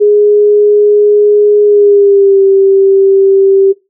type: tone with pitch glide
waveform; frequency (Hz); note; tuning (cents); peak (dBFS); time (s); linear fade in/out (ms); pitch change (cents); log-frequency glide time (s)
sine; 415.3 to 389.7; G#4 to G4; 0 to -10; -3; 0-3.73; 20; -110; 1.64-2.42
effects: noise-tail reverb RT60 0.2 s tail -18 dB re dry